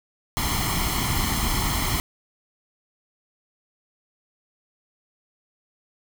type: noise with comb filter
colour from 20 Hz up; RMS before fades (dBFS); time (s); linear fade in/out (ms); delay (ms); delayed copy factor
pink; -24; 0.37-2; 0; 0.95; +0.75
effects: none